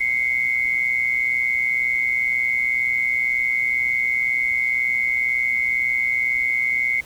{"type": "tone pair together", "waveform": "sine", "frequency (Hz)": [2078, 2200], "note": ["C7", "C#7"], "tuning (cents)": [-12, -14], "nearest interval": "minor second", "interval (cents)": 98, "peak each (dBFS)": -21, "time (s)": [0, 7.01], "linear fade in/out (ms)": 10, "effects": ["pink hiss -45 dBFS RMS until 7.05 s"]}